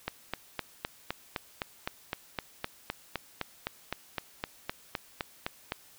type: click train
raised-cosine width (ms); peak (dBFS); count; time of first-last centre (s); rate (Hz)
0.3; -15; 23; 0.08-5.721; 3.9
effects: white hiss -57 dBFS RMS until 5.98 s